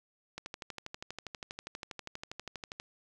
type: click train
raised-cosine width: 0.2 ms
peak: -23 dBFS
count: 31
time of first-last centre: 0.38-2.799 s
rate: 12.4 Hz
effects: none